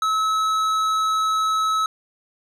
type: tone with tanh clipping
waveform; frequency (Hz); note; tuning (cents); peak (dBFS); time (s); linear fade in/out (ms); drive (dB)
sine; 1294; E6; -32; -20; 0.02-1.86; 2; 12
effects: none